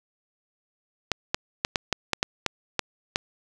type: clicks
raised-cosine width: 0.2 ms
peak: -5 dBFS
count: 10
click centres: 1.117 / 1.345 / 1.649 / 1.758 / 1.927 / 2.133 / 2.229 / 2.463 / 2.793 / 3.159 s
effects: none